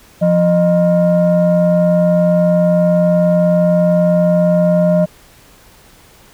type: tone pair together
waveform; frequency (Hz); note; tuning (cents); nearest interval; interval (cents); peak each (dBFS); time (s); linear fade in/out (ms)
sine; 174.61 / 614.9; F3 / D#5; 0 / -21; octave + minor seventh; 2179; -10; 0.21-5.06; 20
effects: tanh soft clip ceiling -5 dBFS + pink hiss -45 dBFS RMS until 6.33 s